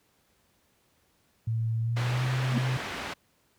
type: tone with pitch glide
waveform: sine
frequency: 113.1 to 128.43 Hz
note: A2 to C3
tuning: +48 to -32 cents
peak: -25 dBFS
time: 1.47-2.77 s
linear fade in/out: 5 ms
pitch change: +220 cents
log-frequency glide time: 1.81-2.26 s
type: low-pass noise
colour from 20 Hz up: white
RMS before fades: -36 dBFS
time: 1.96-3.14 s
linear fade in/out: 10 ms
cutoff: 2300 Hz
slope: 12 dB/octave
type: tone with exponential growth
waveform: sine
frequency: 235.5 Hz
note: A#3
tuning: 18 cents sharp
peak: -20 dBFS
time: 2.47-2.58 s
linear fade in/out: 2 ms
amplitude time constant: 22 ms
effects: pink hiss -68 dBFS RMS until 3.58 s + high-pass 60 Hz 12 dB/octave